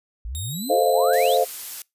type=exponential sweep; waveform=sine; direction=up; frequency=50.1 to 4106 Hz; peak=-28 dBFS; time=0.25-1.37 s; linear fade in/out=0 ms
type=tone with pitch glide; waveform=10% pulse; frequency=3721 to 4034 Hz; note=A#7 to B7; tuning=-4 to +36 cents; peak=-24 dBFS; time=0.35-1.35 s; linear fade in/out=0 ms; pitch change=+140 cents; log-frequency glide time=0.49-0.65 s
type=chord; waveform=sine; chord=F dominant seventh; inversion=first; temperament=equal; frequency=440 / 523.3 / 622.3 / 698.5 Hz; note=A4 / C5 / Eb5 / F5; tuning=0 / 0 / 0 / 0 cents; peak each=-22 / -20 / -25 / -20 dBFS; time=0.69-1.45 s; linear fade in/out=20 ms
type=noise; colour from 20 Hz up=blue; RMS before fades=-32 dBFS; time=1.13-1.82 s; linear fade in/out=2 ms
effects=noise-tail reverb RT60 0.2 s tail -24 dB re dry + resampled to 32000 Hz